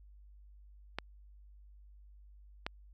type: clicks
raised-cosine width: 0.3 ms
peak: -19 dBFS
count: 2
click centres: 0.986 / 2.665 s
effects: added 50 Hz sine -54 dBFS peak until 2.93 s